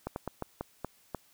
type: slowing click train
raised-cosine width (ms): 1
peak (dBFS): -20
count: 7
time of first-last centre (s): 0.07-1.147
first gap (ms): 91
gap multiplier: 1.27
effects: white hiss -64 dBFS RMS until 1.33 s